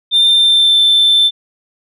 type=tone with pitch glide; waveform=sine; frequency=3592 to 3545 Hz; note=A7 to A7; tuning=+35 to +12 cents; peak=-5 dBFS; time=0.11-1.31 s; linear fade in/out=50 ms; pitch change=-23 cents; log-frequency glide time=0.33-0.79 s; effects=tanh soft clip ceiling -5 dBFS